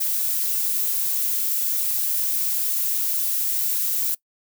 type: noise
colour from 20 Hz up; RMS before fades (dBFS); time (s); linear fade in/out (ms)
violet; -23; 0-4.15; 10
effects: noise-tail reverb RT60 0.1 s tail -22 dB re dry